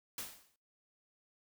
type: noise with exponential decay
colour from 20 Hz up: white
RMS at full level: -39 dBFS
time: 0.18-0.56 s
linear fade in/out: 2 ms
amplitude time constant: 81 ms
effects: noise-tail reverb RT60 0.4 s tail -25 dB re dry